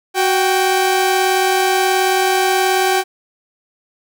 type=tone pair together; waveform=sawtooth; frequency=372.7 / 784 Hz; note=F#4 / G5; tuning=+13 / 0 cents; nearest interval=octave + minor second; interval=1287 cents; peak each=-12 dBFS; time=0.14-3.04 s; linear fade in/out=50 ms; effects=none